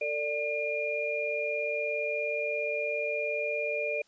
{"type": "tone cluster", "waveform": "sine", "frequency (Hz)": [449.6, 589, 2414], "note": ["A4", "D5", "D7"], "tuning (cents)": [37, 5, 47], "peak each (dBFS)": [-35, -32, -32], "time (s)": [0.01, 4.02], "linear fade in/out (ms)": 5, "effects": ["white hiss -65 dBFS RMS until 4.07 s", "resampled to 16000 Hz"]}